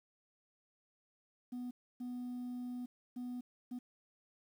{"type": "tone bursts at uneven times", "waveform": "sine", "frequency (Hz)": 246.9, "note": "B3", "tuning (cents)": 0, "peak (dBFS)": -37, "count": 4, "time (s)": [[1.52, 1.71], [2, 2.86], [3.16, 3.41], [3.71, 3.79]], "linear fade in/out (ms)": 10, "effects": ["tanh soft clip ceiling -39 dBFS", "11-bit"]}